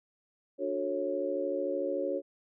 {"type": "chord", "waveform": "sine", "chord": "D major seventh", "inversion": "none", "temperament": "just", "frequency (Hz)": [293.7, 367.1, 440.5, 550.6], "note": ["D4", "F#4", "A4", "C#5"], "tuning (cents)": [0, -14, 2, -12], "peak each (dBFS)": [-37, -35, -38, -32], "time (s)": [0.58, 2.22], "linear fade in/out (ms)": 50, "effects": []}